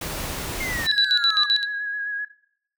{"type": "noise", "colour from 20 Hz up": "pink", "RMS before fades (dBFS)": -30, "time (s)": [0.01, 0.87], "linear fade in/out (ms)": 5}
{"type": "exponential sweep", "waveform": "triangle", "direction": "down", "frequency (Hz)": [2149, 1186], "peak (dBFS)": -25, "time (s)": [0.6, 1.46], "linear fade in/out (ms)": 5}
{"type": "tone with tremolo", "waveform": "sine", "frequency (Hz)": 3951, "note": "B7", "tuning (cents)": 0, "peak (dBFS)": -15, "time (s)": [0.85, 1.66], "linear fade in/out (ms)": 50, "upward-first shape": "square", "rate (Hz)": 7.7, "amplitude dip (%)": 80}
{"type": "tone with vibrato", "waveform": "sine", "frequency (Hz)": 1661.2, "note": "G#6", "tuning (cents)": 0, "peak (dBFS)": -25, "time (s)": [0.89, 2.25], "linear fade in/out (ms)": 5, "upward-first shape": "sine", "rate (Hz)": 7.7, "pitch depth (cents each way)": 27}
{"effects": ["noise-tail reverb RT60 0.7 s tail -19 dB re dry"]}